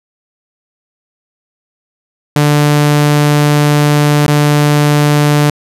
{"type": "tone with dropouts", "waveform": "sawtooth", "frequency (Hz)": 147.5, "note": "D3", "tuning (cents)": 8, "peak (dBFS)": -3, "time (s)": [2.36, 5.5], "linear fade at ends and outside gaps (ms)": 2, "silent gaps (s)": [4.265, 4.28], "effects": ["resampled to 32000 Hz"]}